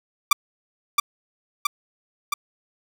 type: tone with echo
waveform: sawtooth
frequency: 1174.7 Hz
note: D6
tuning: in tune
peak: -8 dBFS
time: 0.31-0.33 s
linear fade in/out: 5 ms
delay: 670 ms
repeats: 3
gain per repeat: -3 dB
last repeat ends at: 2.34 s
effects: none